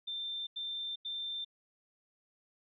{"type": "tone bursts", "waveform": "sine", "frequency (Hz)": 3575, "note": "A7", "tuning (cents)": 27, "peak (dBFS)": -36, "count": 3, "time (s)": [0.07, 1.448], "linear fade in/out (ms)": 10, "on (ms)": 400, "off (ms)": 89, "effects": []}